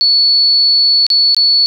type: tone with dropouts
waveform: sine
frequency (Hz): 4428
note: C#8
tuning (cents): -3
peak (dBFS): -7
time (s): 0.01-1.66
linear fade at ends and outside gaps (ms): 0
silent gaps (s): 1.066-1.102 / 1.346-1.366
effects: none